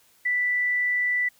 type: tone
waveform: sine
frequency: 1975.5 Hz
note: B6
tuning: in tune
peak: -21 dBFS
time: 0.25-1.29 s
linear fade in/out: 10 ms
effects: white hiss -60 dBFS RMS until 1.39 s